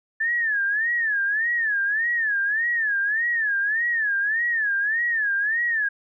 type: tone with vibrato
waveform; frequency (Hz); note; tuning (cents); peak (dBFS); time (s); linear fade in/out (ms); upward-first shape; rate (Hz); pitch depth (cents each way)
sine; 1745; A6; -15; -20; 0.2-5.89; 10; sine; 1.7; 160
effects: none